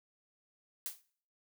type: noise with exponential decay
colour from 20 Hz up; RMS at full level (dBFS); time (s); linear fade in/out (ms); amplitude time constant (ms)
blue; -35; 0.86-1.02; 0; 34
effects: noise-tail reverb RT60 0.5 s tail -19 dB re dry